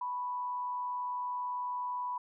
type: tone with frequency modulation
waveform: sine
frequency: 987.8 Hz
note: B5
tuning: in tune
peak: -33 dBFS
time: 0.01-2.18 s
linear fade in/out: 5 ms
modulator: 118 Hz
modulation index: 0.25
effects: none